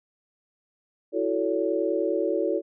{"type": "chord", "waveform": "sine", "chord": "F# minor seventh", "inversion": "third", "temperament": "equal with one note detuned", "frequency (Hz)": [329.6, 370, 440, 565], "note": ["E4", "F#4", "A4", "C#5"], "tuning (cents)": [0, 0, 0, 33], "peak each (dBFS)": -28, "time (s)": [1.12, 2.62], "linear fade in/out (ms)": 50, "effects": []}